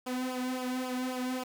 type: tone with flanger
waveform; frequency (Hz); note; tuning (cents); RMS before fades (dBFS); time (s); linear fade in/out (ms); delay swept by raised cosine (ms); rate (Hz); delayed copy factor
sawtooth; 254; B3; +49; -34; 0.06-1.44; 10; 0.49 to 2.39; 3.7; -0.8
effects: 9-bit